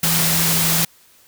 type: tone in noise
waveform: sine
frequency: 164.81 Hz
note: E3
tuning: in tune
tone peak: -22 dBFS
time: 0.03-0.85 s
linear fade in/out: 5 ms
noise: white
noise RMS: -18 dBFS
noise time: 0.03-0.85 s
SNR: -7 dB
effects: white hiss -52 dBFS RMS until 1.27 s